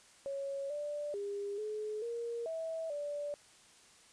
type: tone with pitch steps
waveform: sine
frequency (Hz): 553 / 588 / 404.2 / 426.6 / 468.8 / 650 / 582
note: C#5 / D5 / G#4 / G#4 / A#4 / E5 / D5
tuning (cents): -4 / +2 / -47 / +46 / +10 / -24 / -16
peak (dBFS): -36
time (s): 0.26-3.34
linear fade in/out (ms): 0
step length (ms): 440
effects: white hiss -61 dBFS RMS until 4.12 s + resampled to 22050 Hz